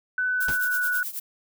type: tone with pitch glide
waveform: sine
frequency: 1502 to 1473.6 Hz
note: F#6 to F#6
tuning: +26 to -7 cents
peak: -22 dBFS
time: 0.18-1.03 s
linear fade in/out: 2 ms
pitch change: -33 cents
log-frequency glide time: 0.31-0.85 s
type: noise with tremolo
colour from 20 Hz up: violet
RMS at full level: -30 dBFS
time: 0.4-1.2 s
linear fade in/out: 10 ms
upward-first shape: triangle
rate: 9.3 Hz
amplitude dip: 85%
type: noise with exponential decay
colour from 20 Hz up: pink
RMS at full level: -28 dBFS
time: 0.48-0.61 s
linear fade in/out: 5 ms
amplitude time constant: 27 ms
effects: none